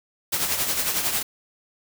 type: noise with tremolo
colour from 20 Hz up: white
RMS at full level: -22 dBFS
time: 0.32-1.23 s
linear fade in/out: 10 ms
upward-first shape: triangle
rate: 11 Hz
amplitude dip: 60%
effects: none